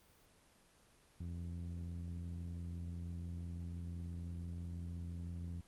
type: tone with low-pass filter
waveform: sawtooth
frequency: 85.9 Hz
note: F2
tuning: 28 cents flat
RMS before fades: -44 dBFS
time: 1.2-5.61 s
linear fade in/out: 5 ms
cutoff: 190 Hz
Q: 1.1
effects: pink hiss -67 dBFS RMS until 5.67 s + Opus 24 kbps